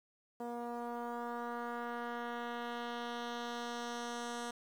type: tone with low-pass filter sweep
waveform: 10% pulse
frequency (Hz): 238.3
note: A#3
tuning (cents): +38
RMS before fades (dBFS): -41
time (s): 0.4-4.51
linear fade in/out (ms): 5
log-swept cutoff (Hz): 690 to 8700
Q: 1.2
effects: 10-bit